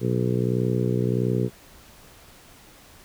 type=harmonic tone; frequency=61.5 Hz; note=B1; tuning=7 cents flat; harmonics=2 / 3 / 4 / 5 / 6 / 7 / 8; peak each=-24 / -27 / -31 / -33 / -29 / -29 / -35 dBFS; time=0-1.5 s; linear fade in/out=50 ms; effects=pink hiss -50 dBFS RMS until 3.04 s